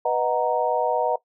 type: chord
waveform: sine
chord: B major seventh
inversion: none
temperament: equal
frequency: 493.9 / 622.3 / 740 / 932.3 Hz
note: B4 / D#5 / F#5 / A#5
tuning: 0 / 0 / 0 / 0 cents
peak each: -25 dBFS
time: 0.05-1.16 s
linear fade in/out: 5 ms
effects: noise-tail reverb RT60 0.1 s tail -18 dB re dry